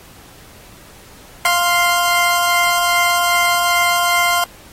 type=tone pair together; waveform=20% pulse; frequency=698.5 / 1049 Hz; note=F5 / C6; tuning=0 / +4 cents; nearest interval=perfect fifth; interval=704 cents; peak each=-11 dBFS; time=1.45-4.44 s; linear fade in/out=2 ms; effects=pink hiss -43 dBFS RMS until 4.72 s + AAC 48 kbps